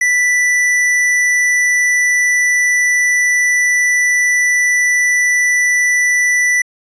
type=tone with hard clipping; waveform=sine; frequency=1975.5 Hz; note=B6; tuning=in tune; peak=-12 dBFS; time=0.01-6.62 s; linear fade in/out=5 ms; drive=13 dB; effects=resampled to 22050 Hz